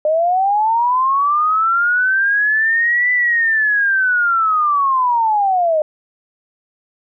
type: linear two-way sweep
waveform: sine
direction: up then down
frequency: 601 to 1994 to 601 Hz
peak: -12 dBFS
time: 0.05-5.82 s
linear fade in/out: 2 ms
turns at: 3.12 s
effects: none